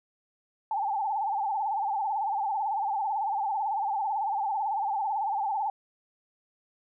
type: tone with vibrato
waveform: sine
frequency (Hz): 831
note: G#5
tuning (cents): +1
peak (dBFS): -26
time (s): 0.71-5.7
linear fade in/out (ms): 2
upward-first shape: sine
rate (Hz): 18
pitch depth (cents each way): 120
effects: none